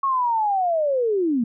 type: linear sweep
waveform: sine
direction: down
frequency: 1108.7 to 220 Hz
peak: -18 dBFS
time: 0.03-1.44 s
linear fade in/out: 5 ms
effects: none